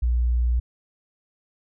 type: tone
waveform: sine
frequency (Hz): 60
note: B1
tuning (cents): -49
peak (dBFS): -18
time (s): 0.02-0.6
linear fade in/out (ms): 10
effects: none